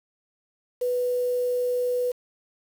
sine tone with quantisation, 493.9 Hz, B4, in tune, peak -22 dBFS, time 0.81-2.12 s, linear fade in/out 10 ms, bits 7, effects none

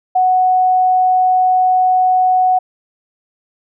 sine tone, 740 Hz, F#5, in tune, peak -9 dBFS, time 0.15-2.59 s, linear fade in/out 10 ms, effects none

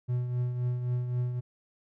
triangle tone with tremolo, 123.47 Hz, B2, in tune, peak -23 dBFS, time 0.08-1.41 s, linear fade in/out 20 ms, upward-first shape triangle, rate 3.8 Hz, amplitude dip 55%, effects none

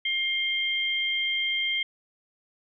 sine tone pair together, 2121 / 3174 Hz, C7 / G7, +23 / +21 cents, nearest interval perfect fifth, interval 698 cents, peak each -27 dBFS, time 0.05-1.83 s, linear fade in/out 5 ms, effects none

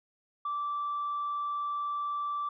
sine tone, 1166 Hz, D6, 13 cents flat, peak -29 dBFS, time 0.45-2.49 s, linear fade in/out 5 ms, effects tanh soft clip ceiling -27 dBFS

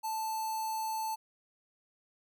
square tone with notch filter, 880 Hz, A5, in tune, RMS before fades -35 dBFS, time 0.03-1.16 s, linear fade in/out 20 ms, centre 2200 Hz, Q 0.53, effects none

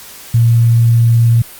sine tone, 116.54 Hz, A#2, in tune, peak -6 dBFS, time 0.34-1.42 s, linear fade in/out 5 ms, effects white hiss -34 dBFS RMS until 1.59 s + Opus 48 kbps

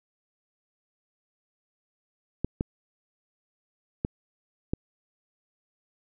clicks, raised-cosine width 3 ms, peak -13 dBFS, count 4, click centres 2.446 / 2.609 / 4.049 / 4.735 s, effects none

